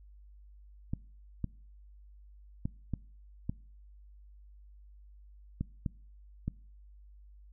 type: clicks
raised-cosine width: 5 ms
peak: -20 dBFS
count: 8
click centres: 0.935 / 1.443 / 2.655 / 2.937 / 3.495 / 5.61 / 5.862 / 6.48 s
effects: noise-tail reverb RT60 0.5 s tail -24 dB re dry + added 50 Hz sine -52 dBFS peak until 7.52 s